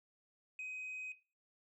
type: tone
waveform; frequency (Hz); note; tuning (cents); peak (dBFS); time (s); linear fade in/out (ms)
sine; 2518; D#7; +20; -39; 0.59-1.12; 2
effects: noise-tail reverb RT60 0.3 s tail -17 dB re dry + tanh soft clip ceiling -40 dBFS